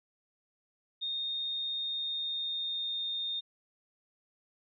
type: tone with pitch glide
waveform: sine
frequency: 3682 to 3657 Hz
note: A#7 to A#7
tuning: -22 to -34 cents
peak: -32 dBFS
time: 1.01-3.41 s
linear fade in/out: 20 ms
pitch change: -12 cents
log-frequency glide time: 1.75-3.04 s
effects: none